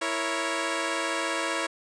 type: chord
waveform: 10% pulse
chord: A# diminished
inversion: second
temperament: equal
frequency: 329.6 / 466.2 / 554.4 Hz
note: E4 / A#4 / C#5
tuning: 0 / 0 / 0 cents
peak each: -22 / -26 / -22 dBFS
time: 0.01-1.67 s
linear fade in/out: 10 ms
effects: resampled to 22050 Hz